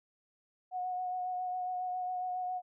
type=tone with vibrato; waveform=sine; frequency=731 Hz; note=F#5; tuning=21 cents flat; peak=-33 dBFS; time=0.71-2.62 s; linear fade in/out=50 ms; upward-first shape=sine; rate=7.3 Hz; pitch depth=18 cents each way; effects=none